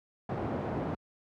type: band-pass noise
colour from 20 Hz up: pink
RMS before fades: -34 dBFS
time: 0.29-0.95 s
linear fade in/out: 5 ms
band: 100 to 800 Hz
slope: 12 dB/octave
effects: high-pass 60 Hz 12 dB/octave